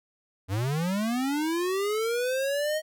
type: linear sweep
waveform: square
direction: up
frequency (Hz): 89.4 to 631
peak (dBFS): -26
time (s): 0.48-2.82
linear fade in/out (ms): 50
effects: none